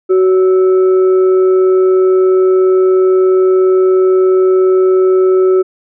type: tone with frequency modulation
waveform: sine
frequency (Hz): 374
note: F#4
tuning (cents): +19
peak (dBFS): -6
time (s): 0.09-5.63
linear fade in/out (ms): 20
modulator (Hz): 937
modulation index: 0.25
effects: none